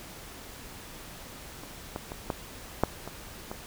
clicks, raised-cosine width 1 ms, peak -28 / -19 / -22 / -14 / -7 / -23 / -21 dBFS, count 7, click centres 1.635 / 1.961 / 2.119 / 2.302 / 2.836 / 3.076 / 3.515 s, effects pink hiss -45 dBFS RMS until 3.66 s

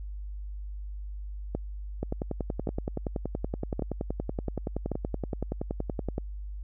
two click trains, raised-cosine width 2 ms, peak -16 / -17 dBFS, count 4 / 45, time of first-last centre 1.55-4.917 / 2.03-6.181 s, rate 0.891 / 10.6 Hz, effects added 50 Hz sine -35 dBFS peak until 6.63 s

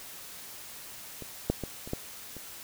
clicks, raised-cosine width 2 ms, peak -27 / -11 / -20 / -28 / -17 / -29 dBFS, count 6, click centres 1.223 / 1.5 / 1.637 / 1.875 / 1.934 / 2.367 s, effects white hiss -45 dBFS RMS until 2.63 s

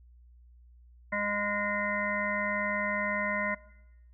harmonic tone, 205.5 Hz, G#3, 18 cents flat, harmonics 1 / 3 / 5 / 7 / 9 / 10, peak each -37 / -34 / -36 / -38 / -34 / -34 dBFS, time 1.12-3.55 s, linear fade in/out 10 ms, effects noise-tail reverb RT60 0.9 s tail -20 dB re dry + added 60 Hz sine -53 dBFS peak until 4.13 s

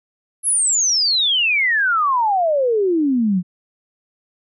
sine exponential sweep, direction down, 11175 to 171.6 Hz, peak -14 dBFS, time 0.43-3.43 s, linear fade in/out 50 ms, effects none

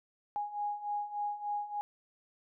sine beating tone pair, 824 / 827.4 Hz, G#5 / G#5, -14 / -7 cents, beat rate 3.4 Hz, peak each -39 / -35 dBFS, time 0.36-1.81 s, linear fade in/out 0 ms, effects none

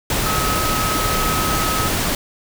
sine tone in noise, 1277 Hz, D#6, 45 cents sharp, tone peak -22 dBFS, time 0.26-1.88 s, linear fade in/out 2 ms, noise pink, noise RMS -20 dBFS, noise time 0.1-2.15 s, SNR -5 dB, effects none

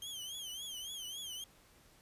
sawtooth tone with vibrato, 3164 Hz, G7, 15 cents sharp, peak -39 dBFS, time 0.02-1.44 s, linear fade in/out 2 ms, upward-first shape triangle, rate 3.6 Hz, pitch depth 140 cents each way, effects pink hiss -64 dBFS RMS until 2.01 s + resampled to 32000 Hz

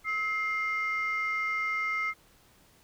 sine tone pair together, 1290 / 2109 Hz, E6 / C7, -38 / +13 cents, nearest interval major sixth, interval 851 cents, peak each -31 / -28 dBFS, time 0.04-2.14 s, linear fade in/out 50 ms, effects tanh soft clip ceiling -23 dBFS + pink hiss -61 dBFS RMS until 2.83 s

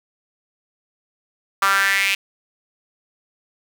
sawtooth tone with high-pass filter sweep, 196 Hz, G3, in tune, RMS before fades -18 dBFS, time 1.62-2.15 s, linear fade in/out 5 ms, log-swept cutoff 1200 to 2600 Hz, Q 4.8, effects none

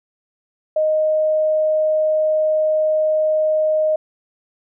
sine tone, 621 Hz, D#5, 3 cents flat, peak -14 dBFS, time 0.76-3.96 s, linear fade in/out 5 ms, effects none

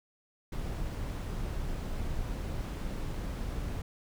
brown noise, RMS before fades -35 dBFS, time 0.52-3.82 s, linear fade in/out 5 ms, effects none

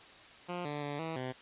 10% pulse tone with pitch steps, 176.9 / 147 / 144.8 / 162.2 / 128.4 Hz, F3 / D3 / D3 / E3 / C3, +23 / +2 / -24 / -28 / -32 cents, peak -28 dBFS, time 0.48-1.33 s, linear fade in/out 20 ms, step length 170 ms, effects white hiss -54 dBFS RMS until 1.41 s + resampled to 8000 Hz

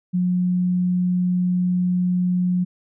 sine tone, 180.1 Hz, F#3, 46 cents flat, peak -17 dBFS, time 0.13-2.65 s, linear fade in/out 20 ms, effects none

